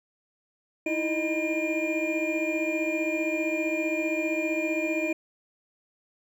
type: tone cluster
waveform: triangle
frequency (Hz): 316.4 / 331.7 / 616 / 2410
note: D#4 / E4 / D#5 / D7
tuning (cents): +29 / +11 / -17 / +44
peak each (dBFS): -29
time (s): 0.86-5.13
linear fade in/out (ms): 5
effects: none